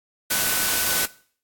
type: tone in noise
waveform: sine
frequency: 1500 Hz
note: F#6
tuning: 23 cents sharp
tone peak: -30 dBFS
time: 0.3-1.06 s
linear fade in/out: 10 ms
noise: white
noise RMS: -22 dBFS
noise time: 0.3-1.06 s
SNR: -11 dB
effects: noise-tail reverb RT60 0.5 s tail -20 dB re dry + AAC 64 kbps